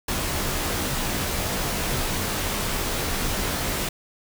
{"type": "noise with comb filter", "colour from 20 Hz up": "pink", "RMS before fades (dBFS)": -26, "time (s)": [0.08, 3.89], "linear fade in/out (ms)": 5, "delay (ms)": 18, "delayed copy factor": -0.55, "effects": []}